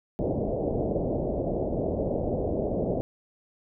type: low-pass noise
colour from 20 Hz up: white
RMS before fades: -28 dBFS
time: 0.19-3.01 s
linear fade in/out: 0 ms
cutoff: 650 Hz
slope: 48 dB/octave
effects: none